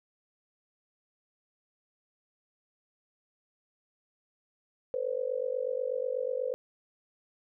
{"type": "tone with amplitude modulation", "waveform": "sine", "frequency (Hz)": 509, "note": "C5", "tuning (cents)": -48, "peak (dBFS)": -25, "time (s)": [4.94, 6.54], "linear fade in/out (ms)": 0, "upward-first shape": "sine", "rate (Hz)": 48.2, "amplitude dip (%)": 95, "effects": []}